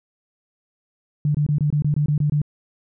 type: tone bursts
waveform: sine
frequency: 148 Hz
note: D3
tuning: 14 cents sharp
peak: -16 dBFS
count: 10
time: 1.25-2.417 s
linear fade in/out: 2 ms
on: 96 ms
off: 23 ms
effects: none